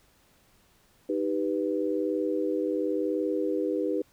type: chord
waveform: sine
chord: Eb augmented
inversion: none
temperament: equal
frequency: 311.1 / 392 / 493.9 Hz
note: Eb4 / G4 / B4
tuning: 0 / 0 / 0 cents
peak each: -29 / -30 / -30 dBFS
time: 1.09-4.02 s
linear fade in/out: 5 ms
effects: pink hiss -63 dBFS RMS until 4.12 s